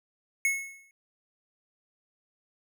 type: tone with exponential decay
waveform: square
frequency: 2188 Hz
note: C#7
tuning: 23 cents flat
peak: -22 dBFS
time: 0.45-0.91 s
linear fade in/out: 1 ms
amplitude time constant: 99 ms
effects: none

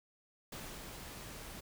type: noise with ADSR envelope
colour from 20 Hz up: pink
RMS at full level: -45 dBFS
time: 0.52-1.61 s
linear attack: 4 ms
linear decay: 260 ms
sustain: -3 dB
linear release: 14 ms
effects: none

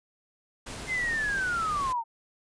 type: noise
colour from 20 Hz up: pink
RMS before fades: -39 dBFS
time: 0.66-1.93 s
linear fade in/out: 10 ms
type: linear sweep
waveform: sine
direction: down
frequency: 2100 to 889 Hz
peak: -26 dBFS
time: 0.87-2.04 s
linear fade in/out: 50 ms
effects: resampled to 22050 Hz

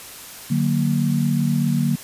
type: chord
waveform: sine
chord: D augmented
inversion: none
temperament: equal with one note detuned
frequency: 148.28 / 185 / 233.1 Hz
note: D3 / F#3 / A#3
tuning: +17 / 0 / 0 cents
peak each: -20 / -23 / -21 dBFS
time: 0.5-1.96 s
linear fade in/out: 10 ms
effects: white hiss -38 dBFS RMS until 2.03 s + resampled to 32000 Hz

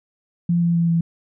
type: tone with pitch steps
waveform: sine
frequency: 172 / 170.42 / 168.85 / 167.3 Hz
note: F3 / F3 / E3 / E3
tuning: -26 / -42 / +42 / +26 cents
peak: -15 dBFS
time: 0.49-1.01 s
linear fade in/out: 5 ms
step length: 130 ms
effects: none

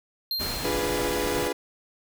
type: tone with exponential decay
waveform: square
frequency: 4186 Hz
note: C8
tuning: in tune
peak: -25 dBFS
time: 0.31-1.33 s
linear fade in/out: 1 ms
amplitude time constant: 220 ms
type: noise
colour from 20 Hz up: pink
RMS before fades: -32 dBFS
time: 0.39-1.49 s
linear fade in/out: 20 ms
type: chord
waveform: 35% pulse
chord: D diminished seventh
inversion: none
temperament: equal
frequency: 293.7 / 349.2 / 415.3 / 493.9 Hz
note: D4 / F4 / Ab4 / Cb5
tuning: 0 / 0 / 0 / 0 cents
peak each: -32 / -31 / -29 / -28 dBFS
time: 0.64-1.53 s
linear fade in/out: 10 ms
effects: none

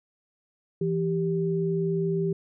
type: tone pair together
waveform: sine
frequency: 166.44 / 392 Hz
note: E3 / G4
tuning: +17 / 0 cents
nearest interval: octave + minor third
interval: 1483 cents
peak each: -26 dBFS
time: 0.81-2.33 s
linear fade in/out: 5 ms
effects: none

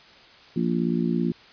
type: harmonic tone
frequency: 58 Hz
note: A#1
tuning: 8 cents flat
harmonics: 3 / 4 / 5 / 6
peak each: -25 / -25 / -31 / -29 dBFS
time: 0.56-1.32 s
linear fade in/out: 5 ms
effects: white hiss -50 dBFS RMS until 1.52 s + resampled to 11025 Hz

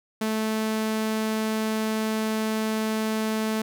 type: tone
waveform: sawtooth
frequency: 218.6 Hz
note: A3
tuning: 11 cents flat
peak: -20 dBFS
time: 0.21-3.62 s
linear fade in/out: 5 ms
effects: none

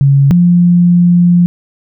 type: tone pair in turn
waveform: sine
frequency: 138.9 / 175.14 Hz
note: C#3 / F3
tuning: +4 / +5 cents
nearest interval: major third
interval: 401 cents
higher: second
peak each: -4 dBFS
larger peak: neither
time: 0.01-0.31 / 0.31-1.46 s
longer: second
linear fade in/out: 0 ms
effects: none

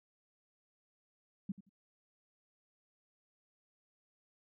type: tone with echo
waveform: sine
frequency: 196 Hz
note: G3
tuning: in tune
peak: -34 dBFS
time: 1.49-1.52 s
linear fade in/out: 5 ms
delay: 87 ms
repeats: 2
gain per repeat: -15 dB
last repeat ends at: 1.694 s
effects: none

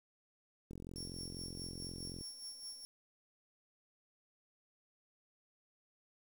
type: click train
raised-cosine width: 3 ms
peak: -35 dBFS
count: 67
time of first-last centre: 0.71-2.21 s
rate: 44 Hz
type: tone with tremolo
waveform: 30% pulse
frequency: 5480 Hz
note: F8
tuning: 34 cents flat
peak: -40 dBFS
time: 0.96-2.85 s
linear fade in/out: 0 ms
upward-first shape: sine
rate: 4.8 Hz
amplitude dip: 60%
effects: 10-bit

